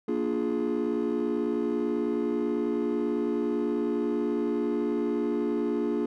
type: chord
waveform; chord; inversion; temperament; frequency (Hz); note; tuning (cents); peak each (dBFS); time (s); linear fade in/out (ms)
triangle; Bb dominant seventh; none; just; 233.1 / 291.4 / 349.6 / 419.5; Bb3 / D4 / F4 / Ab4; 0 / -13 / +2 / +17; -28; 0.08-6.06; 5
effects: tanh soft clip ceiling -18 dBFS